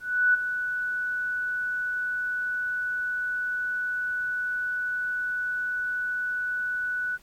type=tone with ADSR envelope; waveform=sine; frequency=1482 Hz; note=F#6; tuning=2 cents sharp; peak=-16 dBFS; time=0-7.18 s; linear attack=340 ms; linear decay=15 ms; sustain=-10 dB; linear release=34 ms; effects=pink hiss -58 dBFS RMS until 7.22 s + AAC 64 kbps